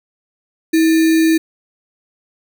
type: tone with sample-and-hold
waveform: sine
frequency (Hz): 322.7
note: E4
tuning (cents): -37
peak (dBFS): -9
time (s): 0.73-1.38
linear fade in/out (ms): 10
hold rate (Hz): 2100
effects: none

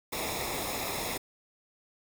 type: noise with comb filter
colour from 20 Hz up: pink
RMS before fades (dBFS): -34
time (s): 0.12-1.18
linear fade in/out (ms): 10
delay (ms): 0.66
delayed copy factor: -0.7
effects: none

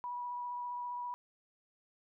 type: tone with vibrato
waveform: sine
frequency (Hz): 975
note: B5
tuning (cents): -23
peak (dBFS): -37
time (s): 0.04-1.14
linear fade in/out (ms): 0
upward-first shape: sine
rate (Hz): 15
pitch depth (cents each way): 13
effects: none

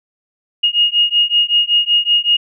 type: beating tone pair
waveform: sine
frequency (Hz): 2859 / 2864.3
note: F7 / F7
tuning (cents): +40 / +43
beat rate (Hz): 5.3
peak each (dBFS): -14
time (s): 0.63-2.37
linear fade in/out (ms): 10
effects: none

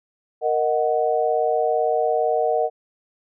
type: chord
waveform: sine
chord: D# minor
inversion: second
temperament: equal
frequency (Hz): 466.2 / 622.3 / 740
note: A#4 / D#5 / F#5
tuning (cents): 0 / 0 / 0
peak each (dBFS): -22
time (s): 0.41-2.7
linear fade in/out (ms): 50
effects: none

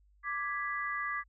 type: chord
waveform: sine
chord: G# diminished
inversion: second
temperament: equal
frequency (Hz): 1174.7 / 1661.2 / 1975.5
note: D6 / G#6 / B6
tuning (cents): 0 / 0 / 0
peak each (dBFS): -36 / -38 / -37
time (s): 0.23-1.24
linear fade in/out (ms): 50
effects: added 50 Hz sine -62 dBFS peak until 1.28 s

